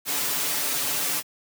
white noise with comb filter, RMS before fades -26 dBFS, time 0.05-1.23 s, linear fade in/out 50 ms, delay 6.9 ms, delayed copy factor +1, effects high-pass 150 Hz 12 dB/octave

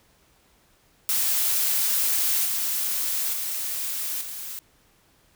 blue noise with level steps, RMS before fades -23 / -26 / -29 / -35 dBFS, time 1.09-4.59 s, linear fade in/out 0 ms, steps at 2.45 / 3.33 / 4.21 s, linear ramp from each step 5 ms, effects pink hiss -61 dBFS RMS until 5.35 s

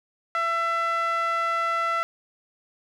sawtooth tone with band-pass filter, 670 Hz, E5, 28 cents sharp, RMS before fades -25 dBFS, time 0.35-2.03 s, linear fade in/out 0 ms, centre 1500 Hz, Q 3.5, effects none

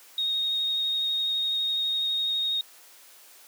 sine tone with vibrato, 3729 Hz, A#7, in tune, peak -24 dBFS, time 0.18-2.61 s, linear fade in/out 2 ms, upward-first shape triangle, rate 12 Hz, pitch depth 16 cents each way, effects white hiss -52 dBFS RMS until 3.47 s + high-pass 400 Hz 12 dB/octave

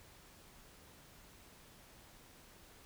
silence, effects pink hiss -60 dBFS RMS until 2.85 s

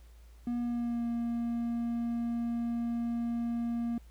triangle tone with pitch glide, 240 to 234.8 Hz, B3 to A#3, -49 to +13 cents, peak -28 dBFS, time 0.47-3.98 s, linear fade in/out 2 ms, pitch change -38 cents, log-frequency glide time 0.59-1.06 s, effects added 57 Hz sine -51 dBFS peak until 4.1 s + pink hiss -66 dBFS RMS until 4.1 s

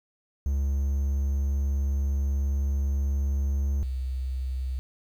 triangle / sine tone pair in turn, 69.3 / 64.69 Hz, C#2 / C2, 0 / -19 cents, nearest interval minor second, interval 119 cents, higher first, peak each -21 / -27 dBFS, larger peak first, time 0.46-3.83 / 3.83-4.79 s, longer first, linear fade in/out 0 ms, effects 9-bit

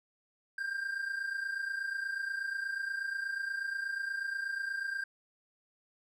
triangle tone pair together, 1568 / 1596.3 Hz, G6 / G6, 0 / +31 cents, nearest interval unison, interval 31 cents, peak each -38 / -33 dBFS, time 0.58-5.04 s, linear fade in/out 5 ms, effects none

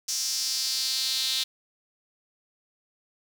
sawtooth tone with high-pass filter sweep, 261.6 Hz, C4, in tune, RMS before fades -28 dBFS, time 0.08-1.44 s, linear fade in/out 10 ms, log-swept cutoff 5700 to 3800 Hz, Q 4.1, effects 9-bit

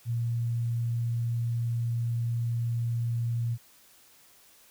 sine tone, 117.4 Hz, A#2, 13 cents sharp, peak -26 dBFS, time 0.05-3.58 s, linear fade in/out 50 ms, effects white hiss -58 dBFS RMS until 4.7 s

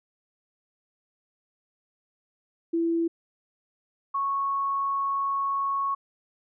sine tone pair in turn, 333.5 / 1104.4 Hz, E4 / C#6, +20 / -7 cents, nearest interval octave + major sixth, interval 2073 cents, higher second, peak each -22 / -24 dBFS, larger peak first, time 2.73-3.08 / 4.14-5.95 s, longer second, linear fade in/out 10 ms, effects none

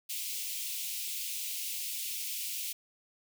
white high-pass noise, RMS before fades -37 dBFS, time 0.09-2.73 s, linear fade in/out 10 ms, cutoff 2300 Hz, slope 48 dB/octave, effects none

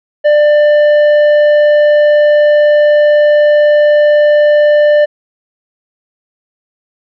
sine tone with tanh clipping, 594 Hz, D5, 20 cents sharp, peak -6 dBFS, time 0.24-5.06 s, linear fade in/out 20 ms, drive 8 dB, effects none

